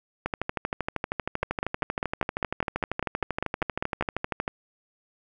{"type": "two click trains", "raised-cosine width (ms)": 0.5, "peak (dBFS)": [-12, -11], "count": [55, 14], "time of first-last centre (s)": [[0.26, 4.479], [1.43, 4.025]], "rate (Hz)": [12.8, 5.01], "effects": []}